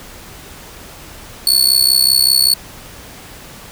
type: tone with amplitude modulation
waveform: sawtooth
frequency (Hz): 4435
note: C#8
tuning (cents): 0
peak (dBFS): -3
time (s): 1.47-2.54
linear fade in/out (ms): 2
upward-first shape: sine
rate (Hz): 65.2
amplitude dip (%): 85
effects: pink hiss -36 dBFS RMS until 3.71 s